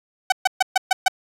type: tone bursts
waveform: sawtooth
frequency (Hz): 756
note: F#5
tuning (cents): +37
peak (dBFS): -9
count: 6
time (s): 0.3-1.082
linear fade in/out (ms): 5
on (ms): 22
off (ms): 130
effects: low-pass 10000 Hz 12 dB/octave + 8-bit